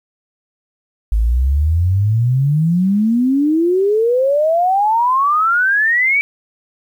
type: exponential sweep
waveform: sine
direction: up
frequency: 51.7 to 2318 Hz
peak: -11 dBFS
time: 1.12-6.21 s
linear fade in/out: 0 ms
effects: 8-bit